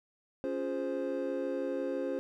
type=chord; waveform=triangle; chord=Db major seventh; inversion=none; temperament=equal; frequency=277.2 / 349.2 / 415.3 / 523.3 Hz; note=Db4 / F4 / Ab4 / C5; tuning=0 / 0 / 0 / 0 cents; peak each=-35 / -37 / -38 / -33 dBFS; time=0.44-2.19 s; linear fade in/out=0 ms; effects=none